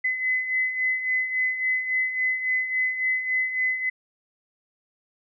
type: beating tone pair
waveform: sine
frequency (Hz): 2023 / 2026.6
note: B6 / B6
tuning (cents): +41 / +44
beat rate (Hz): 3.6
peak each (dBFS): -30 / -23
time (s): 0.04-3.9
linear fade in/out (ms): 10
effects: none